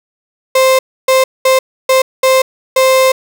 35% pulse tone bursts at uneven times, 523.3 Hz, C5, in tune, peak -5 dBFS, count 6, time 0.55-0.79 / 1.08-1.24 / 1.45-1.59 / 1.89-2.02 / 2.23-2.42 / 2.76-3.12 s, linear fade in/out 5 ms, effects none

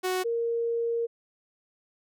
sawtooth / sine tone pair in turn, 369.5 / 465.5 Hz, F#4 / A#4, -2 / -2 cents, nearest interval major third, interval 400 cents, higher second, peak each -22 / -25 dBFS, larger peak first, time 0.03-0.24 / 0.24-1.07 s, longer second, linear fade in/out 20 ms, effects none

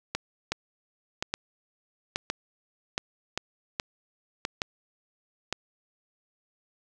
two click trains, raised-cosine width 0.2 ms, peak -11 / -10 dBFS, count 6 / 6, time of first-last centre 0.15-5.526 / 0.52-4.618 s, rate 0.93 / 1.22 Hz, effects none

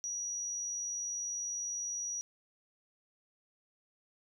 sine tone, 5800 Hz, F#8, 35 cents flat, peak -35 dBFS, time 0.04-2.21 s, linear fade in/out 0 ms, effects 12-bit

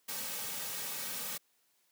white noise with comb filter, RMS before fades -39 dBFS, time 0.08-1.38 s, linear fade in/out 10 ms, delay 2.9 ms, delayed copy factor -0.65, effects white hiss -73 dBFS RMS until 1.91 s + high-pass 150 Hz 12 dB/octave

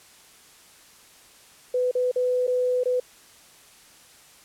sine tone with dropouts, 500 Hz, B4, 21 cents sharp, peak -20 dBFS, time 1.74-3 s, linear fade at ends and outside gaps 5 ms, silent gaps 1.913-1.951 / 2.115-2.159 / 2.469-2.477 / 2.836-2.856 s, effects white hiss -52 dBFS RMS until 4.44 s + low-pass 11000 Hz 12 dB/octave

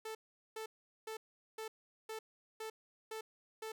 sawtooth tone bursts, 440 Hz, A4, in tune, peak -38 dBFS, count 8, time 0.05-3.72 s, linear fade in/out 5 ms, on 100 ms, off 410 ms, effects none

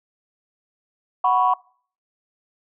sine chord, F# suspended fourth, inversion none, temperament just, 740 / 986.7 / 1110 Hz, F#5 / B5 / C#6, 0 / -2 / +2 cents, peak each -19 dBFS, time 1.24-1.54 s, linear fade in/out 5 ms, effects noise-tail reverb RT60 0.5 s tail -24 dB re dry + tanh soft clip ceiling -6 dBFS

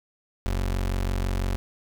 30% pulse tone, 46.01 Hz, F#1, 9 cents flat, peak -21 dBFS, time 0.46-1.56 s, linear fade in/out 0 ms, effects 8-bit

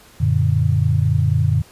sine chord, Gb augmented, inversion none, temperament equal, 92.5 / 116.54 / 146.83 Hz, Gb2 / Bb2 / D3, 0 / 0 / 0 cents, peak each -18 dBFS, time 0.2-1.62 s, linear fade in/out 10 ms, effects pink hiss -47 dBFS RMS until 1.71 s + resampled to 32000 Hz

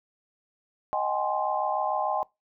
sine chord, Ab major seventh, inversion second, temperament equal with one note detuned, 622.3 / 763.9 / 830.6 / 1046.5 Hz, Eb5 / G5 / Ab5 / C6, 0 / -45 / 0 / 0 cents, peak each -31 / -30 / -29 / -31 dBFS, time 0.93-2.23 s, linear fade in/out 0 ms, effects noise-tail reverb RT60 0.2 s tail -22 dB re dry

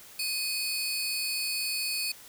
sawtooth tone pair together, 2502 / 4458 Hz, D#7 / C#8, +9 / +9 cents, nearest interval minor seventh, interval 1000 cents, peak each -30 / -28 dBFS, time 0.19-2.12 s, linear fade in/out 5 ms, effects white hiss -50 dBFS RMS until 2.28 s

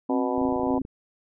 harmonic tone, 123.47 Hz, B2, in tune, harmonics 3 / 4 / 5 / 6 / 7 / 8, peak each -30 / -31 / -32 / -33 / -33 / -34 dBFS, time 0.09-0.79 s, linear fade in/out 10 ms
sine tone with tremolo, 265.3 Hz, C4, 24 cents sharp, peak -22 dBFS, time 0.09-0.82 s, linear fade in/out 5 ms, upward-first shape triangle, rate 3.5 Hz, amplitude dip 65%
click train, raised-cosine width 3 ms, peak -26 dBFS, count 14, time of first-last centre 0.38-0.851 s, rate 27.6 Hz
effects none

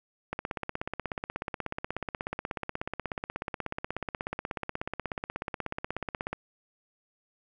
click train, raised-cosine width 0.5 ms, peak -17 dBFS, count 100, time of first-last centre 0.33-6.33 s, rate 16.5 Hz, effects none

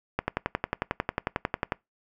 click train, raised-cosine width 0.5 ms, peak -10 dBFS, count 18, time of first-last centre 0.19-1.722 s, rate 11.1 Hz, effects noise-tail reverb RT60 0.2 s tail -24 dB re dry

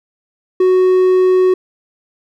triangle tone, 370 Hz, F#4, in tune, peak -6 dBFS, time 0.6-1.54 s, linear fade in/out 5 ms, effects none

